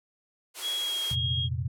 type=high-pass noise; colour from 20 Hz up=white; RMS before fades=-37 dBFS; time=0.54-1.16 s; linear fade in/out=50 ms; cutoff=310 Hz; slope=48 dB/octave
type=tone with pitch glide; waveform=sine; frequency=3322 to 3265 Hz; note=G#7 to G#7; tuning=0 to -30 cents; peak=-28 dBFS; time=0.61-1.49 s; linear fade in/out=50 ms; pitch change=-30 cents; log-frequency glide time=0.75-0.98 s
type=chord; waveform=sine; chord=F suspended fourth; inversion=none; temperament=equal; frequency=87.31 / 116.54 / 130.81 Hz; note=F2 / Bb2 / C3; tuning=0 / 0 / 0 cents; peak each=-32 dBFS; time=1.11-1.68 s; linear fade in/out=5 ms
effects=low-pass 12000 Hz 12 dB/octave